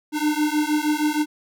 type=beating tone pair; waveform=square; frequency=298.7 / 305.1 Hz; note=D4 / D#4; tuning=+29 / -34 cents; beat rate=6.4 Hz; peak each=-23 dBFS; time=0.12-1.26 s; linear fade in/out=50 ms; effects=none